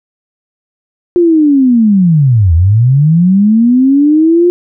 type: linear two-way sweep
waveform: sine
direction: down then up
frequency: 356.5 to 78.7 to 356.5 Hz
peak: -4 dBFS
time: 1.16-4.5 s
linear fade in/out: 0 ms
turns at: 2.54 s
effects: none